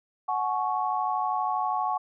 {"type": "chord", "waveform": "sine", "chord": "F# suspended second", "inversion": "none", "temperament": "equal with one note detuned", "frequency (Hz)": [740, 852.5, 1108.7], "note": ["F#5", "G#5", "C#6"], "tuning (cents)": [0, 45, 0], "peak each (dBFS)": -29, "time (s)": [0.28, 1.98], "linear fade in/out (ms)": 10, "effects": []}